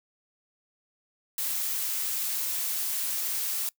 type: noise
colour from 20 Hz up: blue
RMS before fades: -30 dBFS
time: 1.38-3.69 s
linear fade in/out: 2 ms
effects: noise-tail reverb RT60 0.1 s tail -22 dB re dry